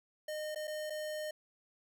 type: tone with dropouts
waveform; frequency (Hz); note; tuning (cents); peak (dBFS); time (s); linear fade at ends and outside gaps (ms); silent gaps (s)
square; 612; D#5; -29; -38; 0.28-1.31; 5; 0.548-0.558 / 0.673-0.677 / 0.899-0.903
effects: none